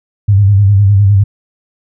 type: tone with vibrato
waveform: sine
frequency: 100 Hz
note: G2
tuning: 35 cents sharp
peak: -4 dBFS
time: 0.28-1.24 s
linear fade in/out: 10 ms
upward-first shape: square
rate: 9.8 Hz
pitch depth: 55 cents each way
effects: none